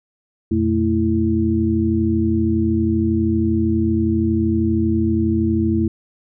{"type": "tone cluster", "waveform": "sine", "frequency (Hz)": [87.4, 120, 220.8, 330], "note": ["F2", "B2", "A3", "E4"], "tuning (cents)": [2, -49, 6, 2], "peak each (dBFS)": [-21, -26, -19, -19], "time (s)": [0.51, 5.88], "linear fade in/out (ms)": 5, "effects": []}